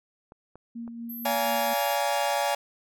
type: clicks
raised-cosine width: 1 ms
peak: -33 dBFS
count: 3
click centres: 0.321 / 0.556 / 0.878 s
type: tone with tremolo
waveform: sine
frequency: 233.1 Hz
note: A#3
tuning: in tune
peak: -33 dBFS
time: 0.75-1.74 s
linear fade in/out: 10 ms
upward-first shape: sine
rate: 4.2 Hz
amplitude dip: 40%
type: tone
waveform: sine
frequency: 12250 Hz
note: G9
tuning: 41 cents flat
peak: -37 dBFS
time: 1.09-1.96 s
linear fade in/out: 10 ms
type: chord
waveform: 40% pulse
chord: Bb dominant seventh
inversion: first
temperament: equal with one note detuned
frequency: 572.6 / 698.5 / 830.6 / 932.3 Hz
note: D5 / F5 / Ab5 / Bb5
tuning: -44 / 0 / 0 / 0 cents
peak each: -28 / -30 / -27 / -33 dBFS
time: 1.25-2.55 s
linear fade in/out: 5 ms
effects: none

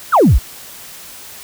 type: exponential sweep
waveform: sine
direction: down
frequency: 1601 to 40 Hz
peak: -5 dBFS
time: 0.12-0.39 s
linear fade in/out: 20 ms
effects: tanh soft clip ceiling -2 dBFS + white hiss -35 dBFS RMS until 1.43 s

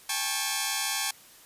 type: tone cluster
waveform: 5% pulse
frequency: 796 / 868 / 1101 Hz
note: G5 / A5 / C#6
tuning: +26 / -24 / -12 cents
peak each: -20 dBFS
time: 0.09-1.11 s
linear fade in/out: 5 ms
effects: white hiss -53 dBFS RMS until 1.45 s + resampled to 32000 Hz

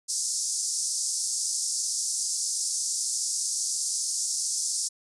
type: band-pass noise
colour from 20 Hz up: pink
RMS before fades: -29 dBFS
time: 0.08-4.89 s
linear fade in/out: 20 ms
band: 5100 to 10000 Hz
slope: 48 dB/octave
effects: resampled to 24000 Hz

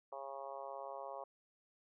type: harmonic tone with a mistuned harmonic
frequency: 137.1 Hz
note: C#3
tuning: 19 cents flat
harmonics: 3 / 4 / 5 / 6 / 7 / 8 / 9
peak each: -55 / -48 / -50 / -51 / -52 / -52 / -64 dBFS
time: 0.12-1.24 s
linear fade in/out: 5 ms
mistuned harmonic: 9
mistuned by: -26 cents
effects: none

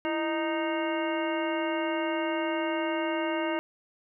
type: harmonic tone with a mistuned harmonic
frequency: 310.5 Hz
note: D#4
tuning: 3 cents flat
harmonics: 1 / 2 / 3 / 4 / 5 / 6 / 7 / 9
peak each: -30 / -32 / -35 / -40 / -39 / -43 / -39 / -40 dBFS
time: 0.05-3.59 s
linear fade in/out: 0 ms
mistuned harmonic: 1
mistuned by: +110 cents
effects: none

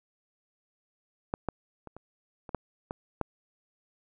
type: clicks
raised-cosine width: 1 ms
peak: -15 / -15 / -29 / -30 / -28 / -15 / -20 / -14 dBFS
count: 8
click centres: 1.339 / 1.487 / 1.873 / 1.966 / 2.492 / 2.547 / 2.909 / 3.213 s
effects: none

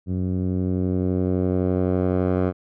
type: tone with low-pass filter sweep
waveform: 10% pulse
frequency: 91.8 Hz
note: F#2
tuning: 13 cents flat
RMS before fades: -22 dBFS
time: 0.06-2.53 s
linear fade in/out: 50 ms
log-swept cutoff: 190 to 1000 Hz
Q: 0.84
effects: none

